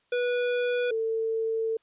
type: tone pair in turn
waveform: square / sine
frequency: 489.2 / 447.9 Hz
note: B4 / A4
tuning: -16 / +31 cents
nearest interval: major second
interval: 153 cents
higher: first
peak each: -25 dBFS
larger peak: neither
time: 0.12-0.91 / 0.91-1.77 s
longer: second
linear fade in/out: 5 ms
effects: white hiss -69 dBFS RMS until 1.82 s + resampled to 8000 Hz